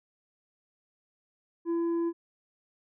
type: tone with tanh clipping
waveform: triangle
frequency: 336.9 Hz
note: E4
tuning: 38 cents sharp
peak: -27 dBFS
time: 1.65-2.13 s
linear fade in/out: 50 ms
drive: 9 dB
effects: none